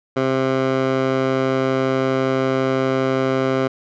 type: tone with band-pass filter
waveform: 15% pulse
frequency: 132.2 Hz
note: C3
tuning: 18 cents sharp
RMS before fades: -19 dBFS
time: 0.16-3.68 s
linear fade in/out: 10 ms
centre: 690 Hz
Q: 0.54
effects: resampled to 16000 Hz